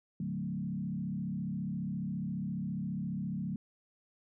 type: tone with frequency modulation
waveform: sine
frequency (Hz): 185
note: F#3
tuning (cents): 0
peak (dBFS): -33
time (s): 0.2-3.56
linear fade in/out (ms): 2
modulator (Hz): 34.6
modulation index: 1.3
effects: none